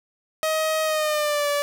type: tone with pitch glide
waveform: sawtooth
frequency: 630 to 577.7 Hz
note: D#5 to D5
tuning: +21 to -29 cents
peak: -17 dBFS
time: 0.43-1.62 s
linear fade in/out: 0 ms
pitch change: -150 cents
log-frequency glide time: 0.84-1.49 s
effects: none